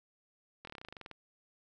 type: slowing click train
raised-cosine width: 0.3 ms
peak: -30 dBFS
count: 14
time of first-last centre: 0.65-1.113 s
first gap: 23 ms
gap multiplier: 1.07
effects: none